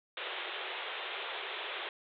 white band-pass noise, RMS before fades -40 dBFS, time 0.17-1.89 s, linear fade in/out 2 ms, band 350 to 3700 Hz, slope 96 dB/octave, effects none

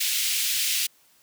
pink high-pass noise, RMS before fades -25 dBFS, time 0-0.87 s, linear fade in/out 10 ms, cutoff 2500 Hz, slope 24 dB/octave, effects white hiss -60 dBFS RMS until 1.22 s + high-pass 60 Hz 12 dB/octave

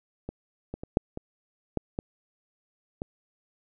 clicks, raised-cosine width 2 ms, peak -21 / -21 / -23 / -6 / -21 / -13 / -16 / -19 dBFS, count 8, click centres 0.29 / 0.74 / 0.835 / 0.971 / 1.174 / 1.773 / 1.989 / 3.019 s, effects none

